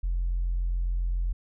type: tone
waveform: sine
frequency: 43.65 Hz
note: F1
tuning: in tune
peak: -23 dBFS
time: 0.03-1.33 s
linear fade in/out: 10 ms
effects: tanh soft clip ceiling -21 dBFS